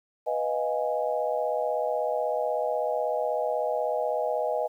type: chord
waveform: sine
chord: F half-diminished seventh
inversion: second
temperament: equal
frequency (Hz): 493.9 / 622.3 / 698.5 / 830.6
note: Cb5 / Eb5 / F5 / Ab5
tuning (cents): 0 / 0 / 0 / 0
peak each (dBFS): -30 / -28 / -33 / -32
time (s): 0.26-4.68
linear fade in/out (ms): 20
effects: 10-bit